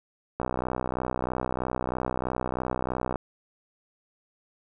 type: click train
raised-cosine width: 1 ms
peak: -14 dBFS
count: 175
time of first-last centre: 0.4-3.158 s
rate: 63.1 Hz
effects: none